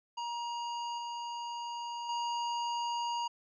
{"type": "tone with level steps", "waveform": "square", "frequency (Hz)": 947, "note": "A#5", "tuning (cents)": 27, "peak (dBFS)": [-36, -38, -33], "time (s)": [0.17, 3.28], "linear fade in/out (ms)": 10, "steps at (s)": [0.98, 2.09], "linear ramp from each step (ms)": 2, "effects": ["resampled to 16000 Hz"]}